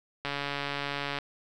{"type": "click train", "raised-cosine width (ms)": 0.3, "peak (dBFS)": -16, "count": 134, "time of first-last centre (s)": [0.25, 1.187], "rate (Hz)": 142, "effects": []}